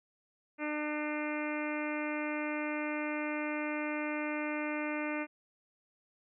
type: harmonic tone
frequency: 300 Hz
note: D4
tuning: 37 cents sharp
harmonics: 1 / 2 / 3 / 4 / 5 / 6 / 7 / 8 / 9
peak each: -36 / -40 / -44 / -45 / -44 / -47 / -42 / -43 / -49 dBFS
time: 0.58-5.27 s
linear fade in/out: 50 ms
effects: none